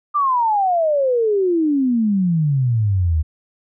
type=exponential sweep; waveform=sine; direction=down; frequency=1204 to 75 Hz; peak=-14 dBFS; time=0.14-3.23 s; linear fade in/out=20 ms; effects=none